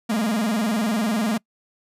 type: tone with vibrato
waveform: 45% pulse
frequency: 219 Hz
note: A3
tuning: 8 cents flat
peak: -20 dBFS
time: 0.09-1.38 s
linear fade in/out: 10 ms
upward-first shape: square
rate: 20 Hz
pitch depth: 110 cents each way
effects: noise-tail reverb RT60 0.1 s tail -26 dB re dry + resampled to 32000 Hz